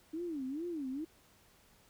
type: tone with vibrato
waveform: sine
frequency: 301.5 Hz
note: D4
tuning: 46 cents sharp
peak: -36 dBFS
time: 0.13-1.05 s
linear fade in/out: 10 ms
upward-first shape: sine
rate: 2.3 Hz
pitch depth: 270 cents each way
effects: pink hiss -65 dBFS RMS until 1.89 s